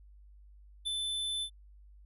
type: tone with ADSR envelope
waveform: square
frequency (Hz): 3520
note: A7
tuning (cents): 0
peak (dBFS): -31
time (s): 0.85-1.5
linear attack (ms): 22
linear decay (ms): 10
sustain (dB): -2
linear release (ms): 75
effects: added 50 Hz sine -53 dBFS peak until 2.05 s + resampled to 32000 Hz